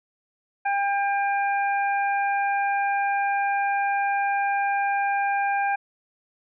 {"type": "harmonic tone", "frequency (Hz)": 800, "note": "G5", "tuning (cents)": 35, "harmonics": [1, 2, 3], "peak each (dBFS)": [-22, -28, -32], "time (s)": [0.65, 5.76], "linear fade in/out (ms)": 10, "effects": []}